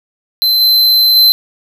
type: tone with level steps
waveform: square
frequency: 4078 Hz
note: C8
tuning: 45 cents flat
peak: -9 / -7 / -5 dBFS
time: 0.42-1.32 s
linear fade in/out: 0 ms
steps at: 0.6 / 1.15 s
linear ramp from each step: 20 ms
effects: 7-bit